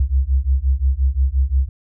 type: beating tone pair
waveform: sine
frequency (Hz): 63.9 / 69.6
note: C2 / C#2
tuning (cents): -40 / +8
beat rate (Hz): 5.7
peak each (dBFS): -17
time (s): 0-1.69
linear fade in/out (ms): 5
effects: none